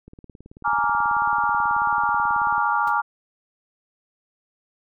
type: click train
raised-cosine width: 3 ms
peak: -30 dBFS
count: 47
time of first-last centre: 0.08-2.58 s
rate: 18.4 Hz
type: chord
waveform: sine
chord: Bb dominant seventh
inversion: third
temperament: just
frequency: 839.1 / 932.3 / 1165.4 / 1398.5 Hz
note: Ab5 / Bb5 / D6 / F6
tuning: +18 / 0 / -14 / +2 cents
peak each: -24 dBFS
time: 0.64-3.02 s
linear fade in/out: 20 ms
type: noise with exponential decay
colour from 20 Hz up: pink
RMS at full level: -36 dBFS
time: 2.87-2.96 s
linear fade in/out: 5 ms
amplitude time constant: 18 ms
effects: none